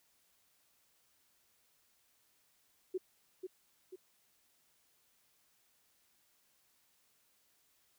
sine tone with echo, 371.2 Hz, F#4, 6 cents sharp, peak -33 dBFS, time 2.94-2.98 s, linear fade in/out 10 ms, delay 490 ms, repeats 2, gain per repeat -6 dB, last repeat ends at 3.96 s, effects white hiss -73 dBFS RMS until 7.98 s

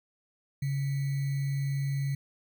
sine tone with sample-and-hold, 138.59 Hz, C#3, in tune, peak -27 dBFS, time 0.62-2.15 s, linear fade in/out 5 ms, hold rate 2100 Hz, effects none

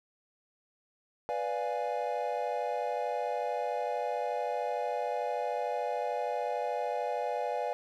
triangle chord, B diminished seventh, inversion none, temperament equal, 493.9 / 587.3 / 698.5 / 830.6 Hz, B4 / D5 / F5 / Ab5, 0 / 0 / 0 / 0 cents, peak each -34 dBFS, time 1.29-7.73 s, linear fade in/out 0 ms, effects none

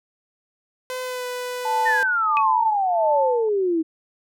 sawtooth tone with pitch glide, 509 to 496.5 Hz, C5 to B4, -48 to +9 cents, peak -23 dBFS, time 0.9-2.03 s, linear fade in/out 0 ms, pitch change -43 cents, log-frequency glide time 1.02-1.26 s
sine tone with tremolo, 880 Hz, A5, in tune, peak -18 dBFS, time 1.65-3.49 s, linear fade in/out 2 ms, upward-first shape sine, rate 1.5 Hz, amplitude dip 90%
sine exponential sweep, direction down, 1848 to 314 Hz, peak -18 dBFS, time 1.85-3.83 s, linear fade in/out 20 ms
sine tone with exponential decay, 2540 Hz, D#7, 35 cents sharp, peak -18 dBFS, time 2.37-2.45 s, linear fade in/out 0 ms, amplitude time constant 17 ms
effects none

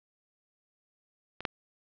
clicks, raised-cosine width 0.3 ms, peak -23 / -12 dBFS, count 2, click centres 1.406 / 1.452 s, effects low-pass 5000 Hz 12 dB/octave

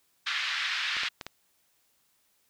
pink band-pass noise, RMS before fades -31 dBFS, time 0.26-1.09 s, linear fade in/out 10 ms, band 1500 to 4200 Hz, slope 24 dB/octave
clicks, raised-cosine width 0.2 ms, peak -19 dBFS, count 4, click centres 0.968 / 1.034 / 1.212 / 1.266 s
effects white hiss -70 dBFS RMS until 2.49 s

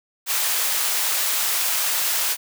white high-pass noise, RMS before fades -22 dBFS, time 0.26-2.37 s, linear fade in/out 50 ms, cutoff 680 Hz, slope 12 dB/octave, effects none

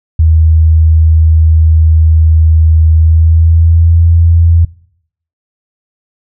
sine tone with pitch glide, 79.8 to 83.72 Hz, D#2 to E2, +44 to +27 cents, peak -3 dBFS, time 0.19-4.65 s, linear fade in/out 5 ms, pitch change +83 cents, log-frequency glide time 2.92-4.02 s, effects noise-tail reverb RT60 0.7 s tail -23 dB re dry

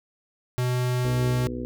square tone, 124.9 Hz, B2, 20 cents sharp, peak -23 dBFS, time 0.58-1.47 s, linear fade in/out 0 ms
harmonic tone, 61.74 Hz, B1, in tune, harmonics 1 / 2 / 4 / 5 / 6 / 7 / 8, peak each -37 / -38 / -32 / -39 / -38 / -43 / -38 dBFS, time 1.05-1.65 s, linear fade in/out 0 ms
effects none

